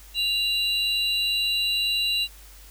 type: tone pair together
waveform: triangle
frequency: 2794 / 3951 Hz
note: F7 / B7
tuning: 0 / 0 cents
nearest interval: tritone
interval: 600 cents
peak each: -23 dBFS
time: 0.14-2.28 s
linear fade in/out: 50 ms
effects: added 50 Hz sine -46 dBFS peak until 2.7 s + white hiss -50 dBFS RMS until 2.7 s